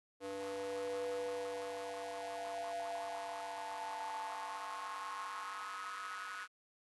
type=tone with high-pass filter sweep; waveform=square; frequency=98 Hz; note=G2; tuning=in tune; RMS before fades=-43 dBFS; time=0.2-6.48 s; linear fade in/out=50 ms; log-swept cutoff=410 to 1400 Hz; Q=5.9; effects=AAC 32 kbps